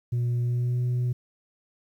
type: tone with pitch glide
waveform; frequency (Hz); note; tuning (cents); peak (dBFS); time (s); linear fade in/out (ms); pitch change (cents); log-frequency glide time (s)
sine; 120.8 to 123.48; B2 to B2; -38 to 0; -20; 0.12-1.13; 10; +38; 0.42-0.79
effects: tanh soft clip ceiling -22 dBFS + 10-bit